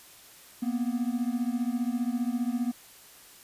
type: beating tone pair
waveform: triangle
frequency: 235.6 / 250.6 Hz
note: A#3 / B3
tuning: +19 / +25 cents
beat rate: 15 Hz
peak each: -27 / -28 dBFS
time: 0.62-2.72 s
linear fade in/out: 10 ms
effects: white hiss -52 dBFS RMS until 3.43 s + resampled to 32000 Hz